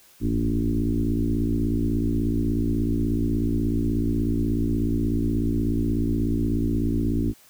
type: tone with frequency modulation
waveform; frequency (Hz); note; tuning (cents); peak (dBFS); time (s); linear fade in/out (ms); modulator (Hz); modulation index
sine; 164.81; E3; 0; -20; 0.2-7.34; 50; 56.5; 2.9
effects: white hiss -54 dBFS RMS until 7.49 s